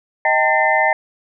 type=tone cluster; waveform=sine; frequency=628 / 783 / 897 / 1803 / 2055 Hz; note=D#5 / G5 / A5 / A6 / C7; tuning=+16 / -2 / +33 / +42 / -32 cents; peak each=-19 dBFS; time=0.25-0.93 s; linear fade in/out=2 ms; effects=none